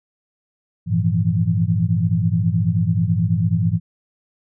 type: tone cluster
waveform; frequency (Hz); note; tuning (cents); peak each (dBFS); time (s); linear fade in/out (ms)
sine; 99.3 / 113.5 / 162.2 / 171.5; G2 / A#2 / E3 / F3; +23 / -46 / -28 / -31; -21; 0.86-3.8; 50
effects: none